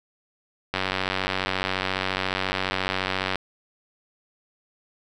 click train, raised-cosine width 0.3 ms, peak -8 dBFS, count 248, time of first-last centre 0.74-3.357 s, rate 94.4 Hz, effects none

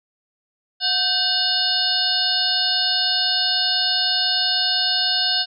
harmonic tone with a mistuned harmonic, 726 Hz, F#5, 33 cents flat, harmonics 1 / 2 / 4 / 5 / 6 / 7, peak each -30 / -28 / -26 / -25 / -21 / -24 dBFS, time 0.8-5.46 s, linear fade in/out 50 ms, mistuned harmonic 2, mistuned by +110 cents, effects none

